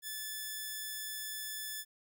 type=tone; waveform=5% pulse; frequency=1736 Hz; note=A6; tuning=24 cents flat; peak=-28 dBFS; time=0.02-1.85 s; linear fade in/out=50 ms; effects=none